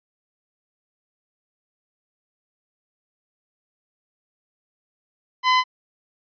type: tone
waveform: sawtooth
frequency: 1016 Hz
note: B5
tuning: 49 cents sharp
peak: -11 dBFS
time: 5.43-5.64 s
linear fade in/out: 50 ms
effects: resampled to 11025 Hz